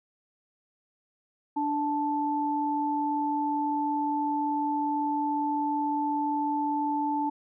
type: tone pair together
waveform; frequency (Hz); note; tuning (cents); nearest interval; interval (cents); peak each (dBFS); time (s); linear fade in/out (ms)
sine; 293.7 / 877.3; D4 / A5; 0 / -5; octave + perfect fifth; 1895; -29 / -27; 1.56-7.3; 10
effects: none